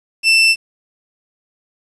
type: tone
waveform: 30% pulse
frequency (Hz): 2669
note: E7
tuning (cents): +21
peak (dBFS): -6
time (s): 0.23-0.56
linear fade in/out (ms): 50
effects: resampled to 24000 Hz + 7-bit